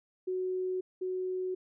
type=tone pair in turn; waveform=sine; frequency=370 / 370 Hz; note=F#4 / F#4; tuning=0 / 0 cents; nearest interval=unison; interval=0 cents; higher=neither; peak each=-30 / -31 dBFS; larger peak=first; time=0.27-0.81 / 1.01-1.55 s; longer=neither; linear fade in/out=10 ms; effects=none